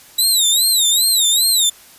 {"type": "tone with vibrato", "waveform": "20% pulse", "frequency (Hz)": 3865, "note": "B7", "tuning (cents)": -38, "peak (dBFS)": -6, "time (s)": [0.18, 1.7], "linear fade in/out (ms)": 10, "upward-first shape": "sine", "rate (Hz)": 2.5, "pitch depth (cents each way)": 150, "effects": ["white hiss -44 dBFS RMS until 1.98 s", "resampled to 32000 Hz"]}